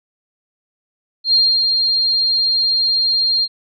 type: tone with ADSR envelope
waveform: sine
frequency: 4204 Hz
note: C8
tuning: 7 cents sharp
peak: -9 dBFS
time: 1.24-3.48 s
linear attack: 93 ms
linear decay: 270 ms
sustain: -4 dB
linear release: 48 ms
effects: none